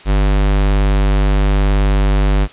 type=tone; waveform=square; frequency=49.5 Hz; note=G1; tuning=18 cents sharp; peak=-11 dBFS; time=0.05-2.48 s; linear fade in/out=50 ms; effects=white hiss -39 dBFS RMS until 2.52 s + resampled to 8000 Hz